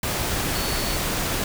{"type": "tone in noise", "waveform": "sine", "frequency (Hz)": 4435, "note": "C#8", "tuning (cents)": 0, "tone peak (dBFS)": -33, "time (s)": [0.55, 0.96], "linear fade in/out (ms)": 2, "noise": "pink", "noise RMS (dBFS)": -25, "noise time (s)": [0.03, 1.44], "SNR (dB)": -11, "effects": []}